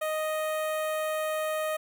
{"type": "tone with notch filter", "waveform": "sawtooth", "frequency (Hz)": 622.3, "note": "D#5", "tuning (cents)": 0, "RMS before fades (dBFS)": -30, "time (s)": [0.01, 1.77], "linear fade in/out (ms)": 10, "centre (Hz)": 5000, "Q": 0.87, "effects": []}